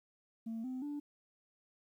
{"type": "tone with pitch steps", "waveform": "sine", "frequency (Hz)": [226, 256.6, 291.4], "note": ["A3", "C4", "D4"], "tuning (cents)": [47, -34, -13], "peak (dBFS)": -36, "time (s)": [0.46, 1], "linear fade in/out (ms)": 10, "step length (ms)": 180, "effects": ["tanh soft clip ceiling -36 dBFS", "12-bit"]}